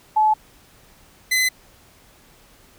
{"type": "tone pair in turn", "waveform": ["sine", "sawtooth"], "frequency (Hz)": [861, 2028], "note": ["A5", "B6"], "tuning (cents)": [-38, 45], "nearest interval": "octave + minor third", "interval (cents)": 1483, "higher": "second", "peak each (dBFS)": -13, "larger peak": "neither", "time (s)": [[0.16, 0.34], [1.31, 1.49]], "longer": "neither", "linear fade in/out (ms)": 10, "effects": ["pink hiss -52 dBFS RMS until 2.78 s"]}